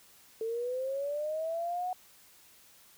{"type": "linear sweep", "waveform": "sine", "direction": "up", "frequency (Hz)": [440.9, 740], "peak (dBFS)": -31, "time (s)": [0.41, 1.93], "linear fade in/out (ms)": 2, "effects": ["white hiss -59 dBFS RMS until 2.97 s"]}